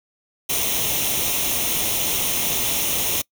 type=noise with comb filter; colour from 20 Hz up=white; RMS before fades=-22 dBFS; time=0.49-3.22 s; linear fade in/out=10 ms; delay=0.32 ms; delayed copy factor=+0.65; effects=noise-tail reverb RT60 0.1 s tail -24 dB re dry